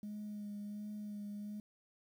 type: tone with vibrato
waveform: sine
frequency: 207.7 Hz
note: G#3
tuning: in tune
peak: -40 dBFS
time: 0.03-1.6 s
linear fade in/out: 2 ms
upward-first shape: sine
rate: 1.4 Hz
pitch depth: 20 cents each way
effects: tanh soft clip ceiling -39 dBFS + 11-bit